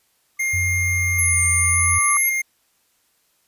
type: tone with exponential growth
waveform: sine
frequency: 1172 Hz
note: D6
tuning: 4 cents flat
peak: -19 dBFS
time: 0.37-2.17 s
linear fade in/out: 1 ms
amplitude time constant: 390 ms
type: tone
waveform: square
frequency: 2121 Hz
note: C7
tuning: 23 cents sharp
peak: -20 dBFS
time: 0.39-2.42 s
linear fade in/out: 10 ms
type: tone with pitch glide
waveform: sine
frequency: 91.1 to 88.66 Hz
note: F#2 to F2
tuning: -26 to +27 cents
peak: -22 dBFS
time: 0.53-1.99 s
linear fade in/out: 10 ms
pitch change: -47 cents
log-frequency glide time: 0.72-1.4 s
type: linear two-way sweep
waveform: sine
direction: down then up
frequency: 11410 to 8870 to 11410 Hz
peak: -18 dBFS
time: 1.18-2.3 s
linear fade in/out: 10 ms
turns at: 1.43 s
effects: white hiss -64 dBFS RMS until 3.47 s + resampled to 32000 Hz